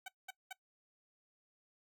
15% pulse tone bursts, 758 Hz, F#5, 42 cents sharp, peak -37 dBFS, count 3, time 0.06-0.529 s, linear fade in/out 5 ms, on 23 ms, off 200 ms, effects noise-tail reverb RT60 0.1 s tail -19 dB re dry

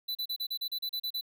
square tone bursts, 3988 Hz, B7, 16 cents sharp, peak -32 dBFS, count 11, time 0.08-1.211 s, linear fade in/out 10 ms, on 71 ms, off 35 ms, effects none

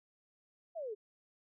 sine exponential sweep, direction down, 699 to 399.3 Hz, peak -38 dBFS, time 0.75-0.95 s, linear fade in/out 20 ms, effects none

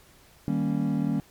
triangle chord, Eb dominant seventh, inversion none, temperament equal, 155.56 / 196 / 233.1 / 277.2 Hz, Eb3 / G3 / Bb3 / Db4, 0 / 0 / 0 / 0 cents, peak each -27 dBFS, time 0.48-1.2 s, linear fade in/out 0 ms, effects pink hiss -56 dBFS RMS until 1.3 s + MP3 96 kbps

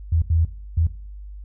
sine tone bursts at uneven times, 81.8 Hz, E2, 13 cents flat, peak -15 dBFS, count 3, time 0.12-0.22 / 0.3-0.45 / 0.77-0.87 s, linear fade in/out 5 ms, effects noise-tail reverb RT60 0.5 s tail -17 dB re dry + added 50 Hz sine -34 dBFS peak until 1.44 s

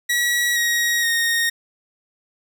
sawtooth tone with pitch steps, 1925 / 1890.8 / 1857.3 Hz, B6 / A#6 / A#6, -45 / +24 / -7 cents, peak -14 dBFS, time 0.09-1.5 s, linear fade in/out 10 ms, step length 470 ms, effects none

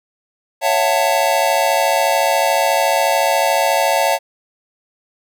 square chord, F# minor seventh, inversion second, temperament just, 555 / 666 / 740 / 888 Hz, C#5 / E5 / F#5 / A5, +2 / +18 / 0 / +16 cents, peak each -20 / -19 / -21 / -19 dBFS, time 0.61-4.19 s, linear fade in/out 50 ms, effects none

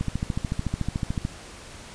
click train, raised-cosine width 5 ms, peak -13 dBFS, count 18, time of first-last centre 0.01-1.251 s, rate 13.7 Hz, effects pink hiss -43 dBFS RMS until 1.94 s + resampled to 22050 Hz

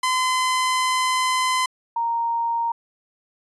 sawtooth / sine tone pair in turn, 1024 / 929.7 Hz, C6 / A#5, -38 / -5 cents, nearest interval major second, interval 167 cents, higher first, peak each -15 / -20 dBFS, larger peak first, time 0.03-1.66 / 1.96-2.72 s, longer first, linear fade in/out 5 ms, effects resampled to 24000 Hz

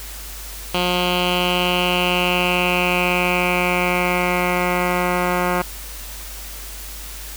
10% pulse tone with low-pass filter sweep, 178.8 Hz, F3, 41 cents sharp, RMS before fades -19 dBFS, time 0.74-5.62 s, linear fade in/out 5 ms, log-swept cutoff 3400 to 1800 Hz, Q 5.1, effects added 50 Hz sine -34 dBFS peak until 7.36 s + white hiss -35 dBFS RMS until 7.36 s

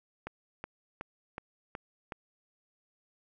click train, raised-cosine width 0.5 ms, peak -23 dBFS, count 6, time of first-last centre 0.27-2.122 s, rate 2.7 Hz, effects none

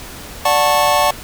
square chord, D major seventh, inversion none, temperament just, 587.3 / 734.2 / 881 / 1101.2 Hz, D5 / F#5 / A5 / C#6, 0 / -14 / +2 / -12 cents, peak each -18 dBFS, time 0.45-1.11 s, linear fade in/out 5 ms, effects pink hiss -33 dBFS RMS until 1.23 s

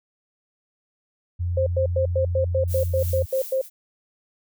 sine tone, 87.6 Hz, F2, 6 cents sharp, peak -22 dBFS, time 1.39-3.26 s, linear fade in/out 20 ms
sine tone bursts, 528 Hz, C5, 16 cents sharp, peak -19 dBFS, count 11, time 1.57-3.615 s, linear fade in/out 5 ms, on 95 ms, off 100 ms
violet noise with tremolo, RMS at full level -34 dBFS, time 2.67-3.7 s, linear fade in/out 50 ms, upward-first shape sine, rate 3 Hz, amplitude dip 75%
effects none

